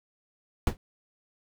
brown noise with exponential decay, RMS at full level -18 dBFS, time 0.67-0.77 s, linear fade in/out 1 ms, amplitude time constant 21 ms, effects none

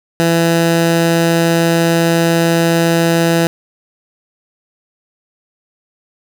15% pulse tone, 167.1 Hz, E3, 24 cents sharp, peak -4 dBFS, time 0.2-3.47 s, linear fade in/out 0 ms, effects none

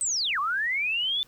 sine linear two-way sweep, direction down then up, 8372 to 1074 to 3556 Hz, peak -24 dBFS, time 0.01-1.23 s, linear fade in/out 0 ms, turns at 0.39 s, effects pink hiss -58 dBFS RMS until 1.27 s

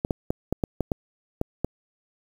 clicks, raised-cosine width 2 ms, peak -10 dBFS, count 9, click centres 0.049 / 0.108 / 0.305 / 0.526 / 0.638 / 0.807 / 0.918 / 1.414 / 1.646 s, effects 7-bit

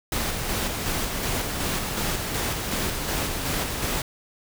pink noise with tremolo, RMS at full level -26 dBFS, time 0.12-4.02 s, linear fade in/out 2 ms, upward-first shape square, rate 2.7 Hz, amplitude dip 30%, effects none

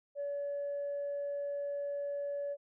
sine tone, 570 Hz, C#5, 48 cents sharp, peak -33 dBFS, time 0.15-2.57 s, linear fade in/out 50 ms, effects tanh soft clip ceiling -31 dBFS

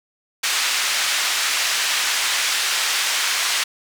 pink band-pass noise, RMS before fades -21 dBFS, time 0.43-3.64 s, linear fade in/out 10 ms, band 1700 to 7800 Hz, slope 12 dB/octave, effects none

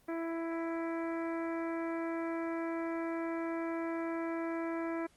harmonic tone, 331.1 Hz, E4, 8 cents sharp, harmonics 1 / 2 / 3 / 4 / 5 / 6 / 7, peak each -35 / -41 / -45 / -47 / -49 / -51 / -52 dBFS, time 0.08-5.07 s, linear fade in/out 10 ms, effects pink hiss -67 dBFS RMS until 5.16 s + Opus 24 kbps

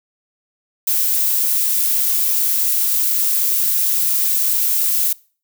violet noise, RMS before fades -17 dBFS, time 0.87-5.13 s, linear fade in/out 5 ms, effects noise-tail reverb RT60 0.4 s tail -23 dB re dry

